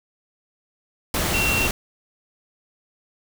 sine tone in noise, 2730 Hz, F7, 40 cents flat, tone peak -21 dBFS, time 1.34-1.67 s, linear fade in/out 2 ms, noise pink, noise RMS -23 dBFS, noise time 1.14-1.71 s, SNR -1 dB, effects none

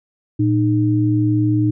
sine tone pair together, 114.77 / 306.4 Hz, A#2 / D#4, -27 / -27 cents, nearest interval octave + perfect fourth, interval 1700 cents, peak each -16 dBFS, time 0.39-1.71 s, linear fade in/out 10 ms, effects none

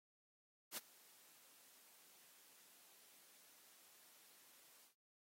white noise with ADSR envelope, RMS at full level -44 dBFS, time 0.71-4.95 s, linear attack 63 ms, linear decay 17 ms, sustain -23 dB, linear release 110 ms, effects high-pass 200 Hz 12 dB/octave + AAC 48 kbps

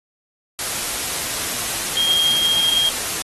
sine tone in noise, 3232 Hz, G#7, 48 cents flat, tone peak -15 dBFS, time 1.97-2.89 s, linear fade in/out 0 ms, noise white, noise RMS -24 dBFS, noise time 0.59-3.22 s, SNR +6 dB, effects AAC 32 kbps

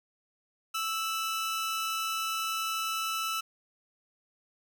sawtooth tone pair together, 1318.5 / 2964 Hz, E6 / F#7, 0 / +2 cents, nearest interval octave + major second, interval 1402 cents, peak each -27 / -35 dBFS, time 0.74-3.41 s, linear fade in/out 10 ms, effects 11-bit

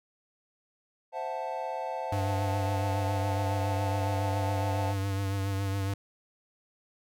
triangle chord, F# half-diminished seventh, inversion second, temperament equal with one note detuned, 523.3 / 659.3 / 736.2 / 880 Hz, C5 / E5 / F#5 / A5, 0 / 0 / -9 / 0 cents, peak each -36 / -36 / -36 / -34 dBFS, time 1.12-4.95 s, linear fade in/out 50 ms
square tone with vibrato, 98 Hz, G2, in tune, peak -29 dBFS, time 2.12-5.94 s, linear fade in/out 5 ms, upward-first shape triangle, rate 7.2 Hz, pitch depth 37 cents each way
effects none

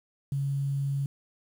sine tone with quantisation, 139.1 Hz, C#3, 6 cents sharp, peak -26 dBFS, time 0.32-1.06 s, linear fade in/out 2 ms, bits 9, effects none

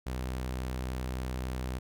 sawtooth tone, 63.5 Hz, B1, 49 cents sharp, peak -29 dBFS, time 0.06-1.79 s, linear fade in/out 10 ms, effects none

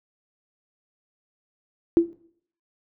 sine tone with exponential decay, 336.8 Hz, E4, 37 cents sharp, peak -9 dBFS, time 1.97-2.13 s, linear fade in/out 0 ms, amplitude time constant 34 ms, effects noise-tail reverb RT60 0.6 s tail -19 dB re dry

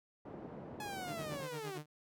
pink band-pass noise, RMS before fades -48 dBFS, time 0.25-1.43 s, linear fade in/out 5 ms, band 150 to 640 Hz, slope 12 dB/octave
sawtooth linear sweep, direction down, 852 to 356.1 Hz, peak -38 dBFS, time 0.8-1.78 s, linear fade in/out 2 ms
sawtooth tone with tremolo, 150.8 Hz, D3, 46 cents sharp, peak -38 dBFS, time 1.07-1.86 s, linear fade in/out 10 ms, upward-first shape sine, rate 8.7 Hz, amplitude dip 90%
effects none

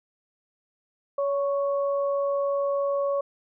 sine tone pair together, 562.1 / 1108.7 Hz, C#5 / C#6, +24 / 0 cents, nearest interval octave, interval 1176 cents, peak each -23 / -32 dBFS, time 1.18-3.21 s, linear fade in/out 5 ms, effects none

